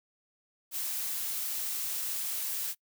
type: noise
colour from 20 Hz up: blue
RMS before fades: -34 dBFS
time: 0.71-2.75 s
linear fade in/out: 50 ms
effects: noise-tail reverb RT60 0.1 s tail -24 dB re dry